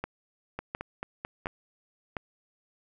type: two click trains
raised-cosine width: 0.5 ms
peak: -17 / -19 dBFS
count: 4 / 5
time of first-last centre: 0.04-2.168 / 0.59-1.469 s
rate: 1.41 / 4.55 Hz
effects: none